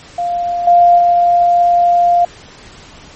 sine tone with level steps, 698.5 Hz, F5, in tune, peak -14 / -4 / -7 dBFS, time 0.18-2.25 s, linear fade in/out 5 ms, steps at 0.67 / 0.99 s, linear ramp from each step 5 ms, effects pink hiss -38 dBFS RMS until 3.15 s + MP3 32 kbps

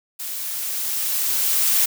blue noise with level ramp, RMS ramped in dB -30 to -17 dBFS, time 0.19-1.86 s, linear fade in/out 10 ms, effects none

